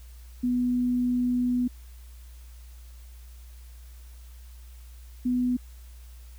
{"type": "tone pair in turn", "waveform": "sine", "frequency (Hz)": [246.9, 248.3], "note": ["B3", "B3"], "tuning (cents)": [0, 9], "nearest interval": "unison", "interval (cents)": 9, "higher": "second", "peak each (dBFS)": -22, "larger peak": "neither", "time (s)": [[0.43, 1.68], [5.25, 5.57]], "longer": "first", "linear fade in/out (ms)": 10, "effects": ["added 60 Hz sine -43 dBFS peak until 6.38 s", "white hiss -58 dBFS RMS until 6.38 s"]}